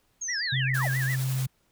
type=linear sweep; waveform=sine; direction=down; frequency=6645 to 504 Hz; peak=-30 dBFS; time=0.21-0.88 s; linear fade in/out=10 ms
type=tone with vibrato; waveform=sine; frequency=1787 Hz; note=A6; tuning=26 cents sharp; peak=-29 dBFS; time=0.28-1.16 s; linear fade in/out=10 ms; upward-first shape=sine; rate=7.5 Hz; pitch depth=190 cents each way
type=tone; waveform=sine; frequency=131.1 Hz; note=C3; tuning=4 cents sharp; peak=-25 dBFS; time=0.52-1.47 s; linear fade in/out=10 ms
type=noise with tremolo; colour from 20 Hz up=white; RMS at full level=-37 dBFS; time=0.74-1.46 s; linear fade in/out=5 ms; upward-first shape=sine; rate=11 Hz; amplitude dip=30%
effects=pink hiss -69 dBFS RMS until 1.71 s